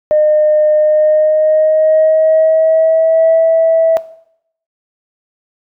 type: tone with pitch glide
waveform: sine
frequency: 609 to 652.7 Hz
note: D#5 to E5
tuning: -37 to -17 cents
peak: -6 dBFS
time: 0.11-3.97 s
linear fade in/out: 0 ms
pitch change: +120 cents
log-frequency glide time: 0.75-3.38 s
effects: noise-tail reverb RT60 0.7 s tail -17 dB re dry + tanh soft clip ceiling -2 dBFS